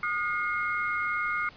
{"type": "tone cluster", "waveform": "sine", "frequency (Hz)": [1224, 1433, 2146], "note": ["D#6", "F6", "C7"], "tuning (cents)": [-29, 44, 43], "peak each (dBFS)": -31, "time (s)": [0.03, 1.49], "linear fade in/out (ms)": 2, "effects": ["pink hiss -51 dBFS RMS until 1.56 s", "resampled to 11025 Hz"]}